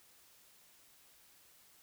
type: silence
effects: white hiss -64 dBFS RMS until 1.82 s